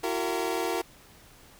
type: tone cluster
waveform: 25% pulse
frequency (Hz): 337.7 / 377.7 / 459.8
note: E4 / F#4 / A#4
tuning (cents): +42 / +36 / -24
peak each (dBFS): -28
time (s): 0.03-0.82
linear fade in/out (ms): 10
effects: pink hiss -54 dBFS RMS until 1.59 s